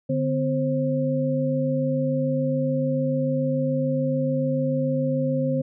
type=tone cluster; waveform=sine; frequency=146.8 / 253.7 / 531 Hz; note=D3 / B3 / C5; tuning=0 / +47 / +25 cents; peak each=-25 dBFS; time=0.09-5.62 s; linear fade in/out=10 ms; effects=none